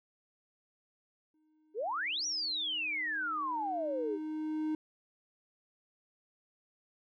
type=tone with exponential growth; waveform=triangle; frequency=310 Hz; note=D#4; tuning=6 cents flat; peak=-28 dBFS; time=1.34-4.75 s; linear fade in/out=2 ms; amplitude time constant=740 ms
type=exponential two-way sweep; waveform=sine; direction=up then down; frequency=378.9 to 5920 to 378.9 Hz; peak=-32 dBFS; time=1.74-4.19 s; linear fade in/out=50 ms; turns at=2.26 s
effects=none